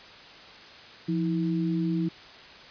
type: tone pair together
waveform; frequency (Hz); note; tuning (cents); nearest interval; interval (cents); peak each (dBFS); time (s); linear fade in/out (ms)
sine; 172.5 / 323; F3 / E4; -21 / -35; major seventh; 1086; -26 / -28; 1.08-2.09; 10
effects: white hiss -47 dBFS RMS until 2.7 s + resampled to 11025 Hz